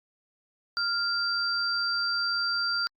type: tone pair together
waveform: sine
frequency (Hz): 1396.9 / 4699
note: F6 / D8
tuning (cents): 0 / 0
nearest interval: octave + major sixth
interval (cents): 2100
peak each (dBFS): -28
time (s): 0.77-2.87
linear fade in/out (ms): 0
effects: Opus 48 kbps